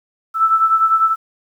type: beating tone pair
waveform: sine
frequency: 1318.5 / 1328.5 Hz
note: E6 / E6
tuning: 0 / +13 cents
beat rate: 10 Hz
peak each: -12 / -18 dBFS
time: 0.34-1.16 s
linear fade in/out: 50 ms
effects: 8-bit